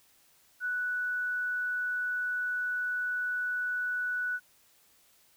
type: tone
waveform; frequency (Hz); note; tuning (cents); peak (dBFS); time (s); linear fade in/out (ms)
sine; 1480; F#6; 0; -29; 0.6-4.4; 50
effects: white hiss -64 dBFS RMS until 5.36 s